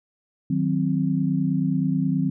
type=chord; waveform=sine; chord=C diminished; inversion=first; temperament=equal; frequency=155.56 / 185 / 261.6 Hz; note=Eb3 / Gb3 / C4; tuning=0 / 0 / 0 cents; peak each=-24 dBFS; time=0.5-2.3 s; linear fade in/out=5 ms; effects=none